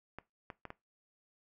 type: clicks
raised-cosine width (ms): 0.5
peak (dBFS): -28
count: 4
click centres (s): 0.186 / 0.502 / 0.653 / 0.704
effects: noise-tail reverb RT60 0.2 s tail -19 dB re dry